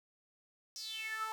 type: tone with high-pass filter sweep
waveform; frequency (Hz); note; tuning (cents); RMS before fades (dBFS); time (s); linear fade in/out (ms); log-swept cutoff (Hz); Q
sawtooth; 440; A4; 0; -41; 0.76-1.32; 0; 5600 to 970; 7.9
effects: none